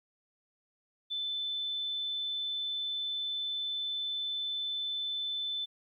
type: tone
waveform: sine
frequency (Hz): 3520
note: A7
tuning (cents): 0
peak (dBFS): -32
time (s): 1.1-5.66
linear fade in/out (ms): 20
effects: 12-bit